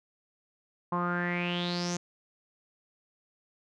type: tone with low-pass filter sweep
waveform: sawtooth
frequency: 175.5 Hz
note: F3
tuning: 9 cents sharp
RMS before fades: -31 dBFS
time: 0.92-1.97 s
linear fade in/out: 5 ms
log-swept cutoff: 1000 to 6600 Hz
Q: 7.7
effects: none